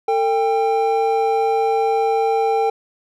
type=tone pair together; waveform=triangle; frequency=449.8 / 794.8 Hz; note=A4 / G5; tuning=+38 / +24 cents; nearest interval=minor seventh; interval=986 cents; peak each=-16 dBFS; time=0.08-2.7 s; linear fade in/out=5 ms; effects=none